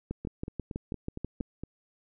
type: two click trains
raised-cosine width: 3 ms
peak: -20 / -24 dBFS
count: 9 / 7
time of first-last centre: 0.11-1.409 / 0.25-1.636 s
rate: 6.16 / 4.33 Hz
effects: none